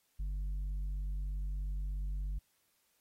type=tone with tanh clipping; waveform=triangle; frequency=48.42 Hz; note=G1; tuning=21 cents flat; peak=-35 dBFS; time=0.19-2.39 s; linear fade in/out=10 ms; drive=9 dB; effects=white hiss -75 dBFS RMS until 3 s + AAC 48 kbps